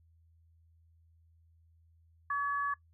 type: tone pair together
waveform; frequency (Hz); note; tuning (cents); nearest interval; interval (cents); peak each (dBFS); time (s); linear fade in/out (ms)
sine; 1137.5 / 1700; C#6 / G#6; +44 / +40; perfect fifth; 696; -31 / -35; 2.3-2.74; 5
effects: noise-tail reverb RT60 0.1 s tail -21 dB re dry + added 82 Hz sine -62 dBFS peak until 2.93 s